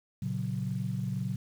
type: chord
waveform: sine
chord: F# major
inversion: first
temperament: equal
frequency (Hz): 116.54 / 138.59 / 185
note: A#2 / C#3 / F#3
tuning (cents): 0 / 0 / 0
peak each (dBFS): -34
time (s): 0.22-1.36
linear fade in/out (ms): 5
effects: tanh soft clip ceiling -20 dBFS + 9-bit